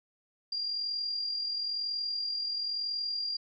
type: tone with amplitude modulation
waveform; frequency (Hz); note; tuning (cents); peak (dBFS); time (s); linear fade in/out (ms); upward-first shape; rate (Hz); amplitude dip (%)
sine; 4783; D8; +31; -29; 0.52-3.37; 5; sine; 41; 40
effects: none